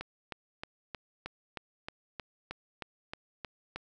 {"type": "click train", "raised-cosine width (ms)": 0.3, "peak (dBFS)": -22, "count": 13, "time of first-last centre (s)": [0.01, 3.76], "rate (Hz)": 3.2, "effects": []}